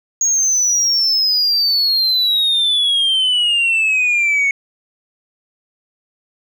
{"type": "exponential sweep", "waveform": "sine", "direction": "down", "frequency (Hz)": [6645, 2200], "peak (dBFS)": -10, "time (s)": [0.21, 4.51], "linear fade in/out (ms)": 2, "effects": ["tanh soft clip ceiling -11 dBFS"]}